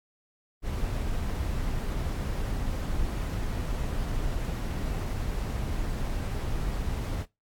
brown noise, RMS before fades -30 dBFS, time 0.62-7.26 s, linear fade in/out 50 ms, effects noise-tail reverb RT60 0.2 s tail -19 dB re dry + AAC 64 kbps

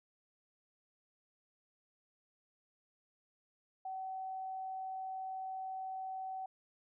sine tone, 759 Hz, F#5, 44 cents sharp, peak -39 dBFS, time 3.85-6.46 s, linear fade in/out 5 ms, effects none

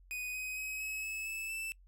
45% pulse tone with pitch steps, 2489 / 2515 / 2541 / 2568 / 2595 / 2622 / 2649 Hz, D#7 / D#7 / D#7 / E7 / E7 / E7 / E7, 0 / +18 / +36 / -46 / -28 / -10 / +8 cents, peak -37 dBFS, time 0.11-1.72 s, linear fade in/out 0 ms, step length 230 ms, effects noise-tail reverb RT60 0.1 s tail -23 dB re dry + added 45 Hz sine -57 dBFS peak until 1.87 s

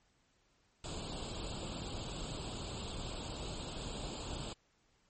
pink noise with comb filter, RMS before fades -42 dBFS, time 0.84-4.53 s, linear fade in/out 2 ms, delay 0.26 ms, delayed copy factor +0.8, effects pink hiss -73 dBFS RMS until 5.09 s + MP3 32 kbps

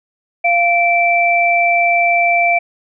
sine tone pair together, 693 / 2333 Hz, F5 / D7, -14 / -12 cents, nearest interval octave + major sixth, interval 2102 cents, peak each -13 dBFS, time 0.44-2.59 s, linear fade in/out 10 ms, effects none

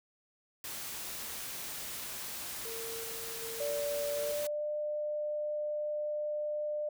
white noise, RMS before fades -41 dBFS, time 0.64-4.47 s, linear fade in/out 2 ms
triangle tone with tremolo, 456.1 Hz, A#4, 38 cents flat, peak -40 dBFS, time 2.65-4.32 s, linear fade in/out 2 ms, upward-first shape square, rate 1.3 Hz, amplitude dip 40%
sine tone with pitch glide, 579 to 599.1 Hz, D5 to D5, -25 to +34 cents, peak -32 dBFS, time 3.6-6.89 s, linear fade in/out 5 ms, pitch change +59 cents, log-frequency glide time 4.1-4.64 s
effects none

